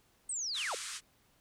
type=linear sweep; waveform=sine; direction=down; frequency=8600 to 370 Hz; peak=-34 dBFS; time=0.29-0.75 s; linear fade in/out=5 ms
type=band-pass noise; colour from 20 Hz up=white; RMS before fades=-42 dBFS; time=0.53-1.01 s; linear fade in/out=50 ms; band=1100 to 9400 Hz; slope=48 dB/octave
effects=pink hiss -69 dBFS RMS until 1.4 s